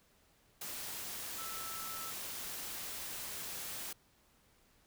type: tone in noise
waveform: sine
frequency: 1318.5 Hz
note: E6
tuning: in tune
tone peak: -46 dBFS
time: 1.38-2.11 s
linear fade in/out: 5 ms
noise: white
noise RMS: -43 dBFS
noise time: 0.61-3.93 s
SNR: -6 dB
effects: pink hiss -69 dBFS RMS until 4.86 s